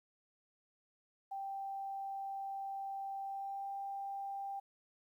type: tone with pitch glide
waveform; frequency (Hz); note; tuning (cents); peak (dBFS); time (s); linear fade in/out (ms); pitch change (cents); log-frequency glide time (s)
sine; 784 to 790.4; G5 to G5; 0 to +14; -39; 1.31-4.6; 10; +14; 3.25-3.7
effects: 12-bit